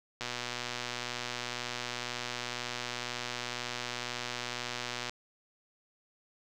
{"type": "click train", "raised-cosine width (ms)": 0.2, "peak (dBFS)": -18, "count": 597, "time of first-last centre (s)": [0.21, 5.095], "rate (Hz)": 122, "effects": []}